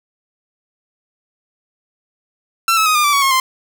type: tone with pitch steps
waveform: sawtooth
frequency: 1347 / 1298.9 / 1252.4 / 1207.7 / 1164.5 / 1122.9 / 1082.8 / 1044.1 Hz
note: E6 / E6 / D#6 / D6 / D6 / C#6 / C#6 / C6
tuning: +37 / -26 / +11 / +48 / -15 / +22 / -41 / -4 cents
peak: -8 dBFS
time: 2.68-3.4 s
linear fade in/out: 2 ms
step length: 90 ms
effects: none